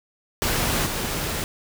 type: noise with level steps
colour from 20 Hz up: pink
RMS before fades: -23 / -27 dBFS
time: 0.42-1.44 s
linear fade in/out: 0 ms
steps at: 0.85 s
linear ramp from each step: 20 ms
effects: none